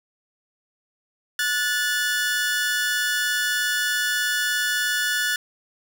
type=tone pair together; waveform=sawtooth; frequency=1463.2 / 1740 Hz; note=F#6 / A6; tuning=-20 / -20 cents; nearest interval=minor third; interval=300 cents; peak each=-21 / -20 dBFS; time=1.39-5.36 s; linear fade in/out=2 ms; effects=none